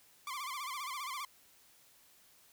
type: tone with vibrato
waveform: sawtooth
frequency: 1101 Hz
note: C#6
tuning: 12 cents flat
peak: -35 dBFS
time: 0.27-1.25 s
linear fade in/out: 2 ms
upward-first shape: sine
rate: 15 Hz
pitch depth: 140 cents each way
effects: white hiss -64 dBFS RMS until 2.52 s